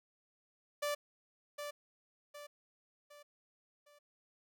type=tone with echo; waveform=sawtooth; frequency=585 Hz; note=D5; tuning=7 cents flat; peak=-30 dBFS; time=0.82-0.95 s; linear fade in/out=10 ms; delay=760 ms; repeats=4; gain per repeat=-7 dB; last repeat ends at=3.99 s; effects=none